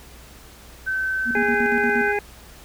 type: tone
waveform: sine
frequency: 1536 Hz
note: G6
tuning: 36 cents flat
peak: -21 dBFS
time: 0.86-2.13 s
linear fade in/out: 20 ms
type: tone with tremolo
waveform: sine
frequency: 237.5 Hz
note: A#3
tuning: 33 cents sharp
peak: -22 dBFS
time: 1.25-2.09 s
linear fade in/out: 50 ms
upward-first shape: square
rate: 8.5 Hz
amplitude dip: 75%
type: harmonic tone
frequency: 411 Hz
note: G#4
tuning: 18 cents flat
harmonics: 1 / 2 / 4 / 5 / 6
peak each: -23 / -26 / -29 / -30 / -31 dBFS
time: 1.35-2.19 s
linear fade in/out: 2 ms
effects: added 60 Hz sine -46 dBFS peak until 2.64 s + pink hiss -46 dBFS RMS until 2.64 s